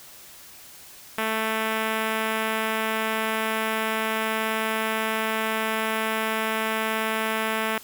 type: tone with notch filter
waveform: 5% pulse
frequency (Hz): 220.4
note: A3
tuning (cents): +3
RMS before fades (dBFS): -26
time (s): 1.18-7.78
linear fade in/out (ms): 2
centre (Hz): 6300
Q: 1.1
effects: white hiss -46 dBFS RMS until 7.83 s